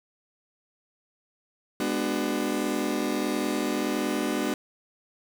35% pulse chord, G# half-diminished seventh, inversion none, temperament just, 207.7 / 249.2 / 299 / 373.8 Hz, G#3 / B3 / D4 / F#4, 0 / +16 / +31 / +18 cents, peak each -31 / -29 / -28 / -30 dBFS, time 1.8-4.54 s, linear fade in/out 2 ms, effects 8-bit

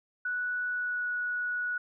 sine tone with pitch glide, 1476 to 1465.8 Hz, F#6 to F#6, -5 to -17 cents, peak -29 dBFS, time 0.25-1.78 s, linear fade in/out 5 ms, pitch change -12 cents, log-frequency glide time 0.68-1.1 s, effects none

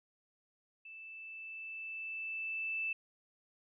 sine tone with level ramp, 2641 Hz, E7, 3 cents sharp, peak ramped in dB -48 to -33 dBFS, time 0.85-2.93 s, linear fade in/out 5 ms, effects none

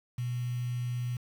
sine tone with quantisation, 122.8 Hz, B2, 9 cents flat, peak -30 dBFS, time 0.18-1.17 s, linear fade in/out 5 ms, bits 8, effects none

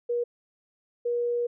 sine tone pair in turn, 479 / 479 Hz, A#4 / A#4, +47 / +47 cents, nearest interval unison, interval 0 cents, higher neither, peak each -24 dBFS, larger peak neither, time 0.09-0.24 / 1.05-1.47 s, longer second, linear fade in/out 10 ms, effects none

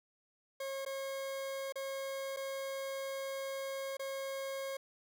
40% pulse tone with dropouts, 542 Hz, C#5, 39 cents flat, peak -37 dBFS, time 0.6-4.77 s, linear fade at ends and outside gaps 5 ms, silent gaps 0.851-0.861 / 1.724-1.756 / 2.364-2.369 / 3.97-3.994 s, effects 12-bit

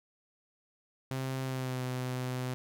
sawtooth tone with pitch glide, 131.8 to 127.16 Hz, C3 to C3, +13 to -49 cents, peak -29 dBFS, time 1.11-2.54 s, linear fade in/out 0 ms, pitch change -62 cents, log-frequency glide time 1.43-1.82 s, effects none

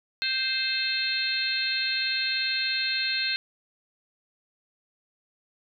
harmonic tone, 523.3 Hz, C5, in tune, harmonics 3 / 4 / 5 / 6 / 7 / 8, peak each -32 / -35 / -31 / -40 / -33 / -28 dBFS, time 0.22-3.36 s, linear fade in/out 0 ms, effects none

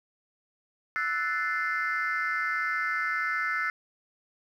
sine chord, F# half-diminished seventh, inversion third, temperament equal with one note detuned, 1318.5 / 1480 / 1760 / 2085 Hz, E6 / F#6 / A6 / C7, 0 / 0 / 0 / -7 cents, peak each -31 dBFS, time 0.96-3.7 s, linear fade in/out 0 ms, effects tanh soft clip ceiling -20 dBFS + 10-bit

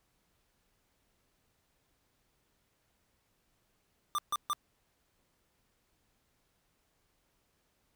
square tone bursts, 1188 Hz, D6, 20 cents sharp, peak -30 dBFS, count 3, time 4.15-4.532 s, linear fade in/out 0 ms, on 34 ms, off 140 ms, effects pink hiss -75 dBFS RMS until 7.95 s

